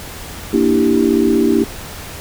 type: chord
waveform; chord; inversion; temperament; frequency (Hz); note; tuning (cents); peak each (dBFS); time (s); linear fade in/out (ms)
sine; E half-diminished seventh; second; equal; 233.1 / 293.7 / 329.6 / 392; Bb3 / D4 / E4 / G4; 0 / 0 / 0 / 0; -16; 0.53-1.64; 5
effects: added 85 Hz sine -38 dBFS peak until 2.2 s + pink hiss -31 dBFS RMS until 2.2 s